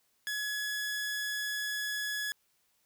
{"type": "tone", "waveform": "sawtooth", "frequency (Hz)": 1691, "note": "G#6", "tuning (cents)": 31, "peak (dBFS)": -29, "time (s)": [0.27, 2.32], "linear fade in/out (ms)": 0, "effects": ["white hiss -73 dBFS RMS until 2.85 s"]}